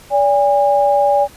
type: tone pair together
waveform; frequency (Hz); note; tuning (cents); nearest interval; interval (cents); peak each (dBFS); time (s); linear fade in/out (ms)
sine; 575 / 813.2; D5 / G#5; -37 / -37; tritone; 600; -13; 0.1-1.28; 50
effects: pink hiss -42 dBFS RMS until 1.36 s + resampled to 32000 Hz